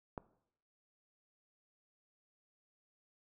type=click; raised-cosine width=1 ms; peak=-26 dBFS; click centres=0.178 s; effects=noise-tail reverb RT60 0.7 s tail -18 dB re dry